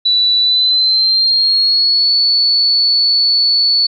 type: tone with pitch glide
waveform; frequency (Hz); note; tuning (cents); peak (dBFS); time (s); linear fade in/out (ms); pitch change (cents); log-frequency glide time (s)
sine; 3957 to 4442; B7 to C#8; +3 to +3; -9; 0.05-3.87; 10; +200; 0.4-2.12
effects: none